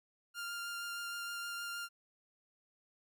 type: tone with vibrato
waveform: sawtooth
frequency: 1398 Hz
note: F6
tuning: 1 cent sharp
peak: -36 dBFS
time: 0.34-1.89 s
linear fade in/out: 50 ms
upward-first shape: triangle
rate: 6.4 Hz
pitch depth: 11 cents each way
effects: none